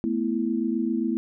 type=chord; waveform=sine; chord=A suspended second; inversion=none; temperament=just; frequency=220 / 247.5 / 330 Hz; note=A3 / B3 / E4; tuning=0 / +4 / +2 cents; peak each=-27 dBFS; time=0.04-1.17 s; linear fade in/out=0 ms; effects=none